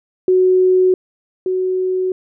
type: tone pair in turn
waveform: sine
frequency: 370 / 371.3 Hz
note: F#4 / F#4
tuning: 0 / +6 cents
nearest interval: unison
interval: 6 cents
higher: second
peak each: -9 / -15 dBFS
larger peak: first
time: 0.28-0.94 / 1.46-2.12 s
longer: neither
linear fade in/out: 2 ms
effects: none